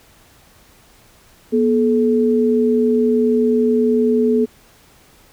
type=tone pair together; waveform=sine; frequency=241.4 / 430.7 Hz; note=B3 / A4; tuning=-39 / -37 cents; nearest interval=minor seventh; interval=1002 cents; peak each=-15 dBFS; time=1.52-4.46 s; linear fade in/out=20 ms; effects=pink hiss -50 dBFS RMS until 5.32 s